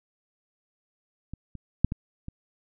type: clicks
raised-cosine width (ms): 5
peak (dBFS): -24 / -27 / -6 / -17 / -24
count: 5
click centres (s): 1.336 / 1.553 / 1.846 / 1.921 / 2.284
effects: none